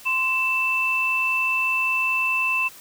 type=tone pair together; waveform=sine; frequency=1036 / 2655 Hz; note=C6 / E7; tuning=-17 / +12 cents; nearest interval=octave + major third; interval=1629 cents; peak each=-27 / -20 dBFS; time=0.05-2.69 s; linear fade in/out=20 ms; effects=white hiss -45 dBFS RMS until 2.8 s